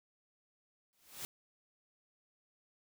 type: noise with exponential growth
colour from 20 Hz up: white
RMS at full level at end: -40 dBFS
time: 0.93-1.25 s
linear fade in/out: 0 ms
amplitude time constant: 68 ms
effects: none